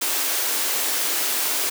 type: high-pass noise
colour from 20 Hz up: white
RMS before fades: -23 dBFS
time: 0.01-1.7 s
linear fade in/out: 10 ms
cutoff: 260 Hz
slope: 48 dB/octave
effects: none